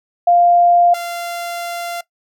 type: tone pair in turn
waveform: sine / sawtooth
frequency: 698.5 / 691.3 Hz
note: F5 / F5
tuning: 0 / -18 cents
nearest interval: unison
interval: 18 cents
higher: first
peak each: -8 / -19 dBFS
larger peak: first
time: 0.27-0.94 / 0.94-2.01 s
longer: second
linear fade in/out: 5 ms
effects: noise-tail reverb RT60 0.1 s tail -19 dB re dry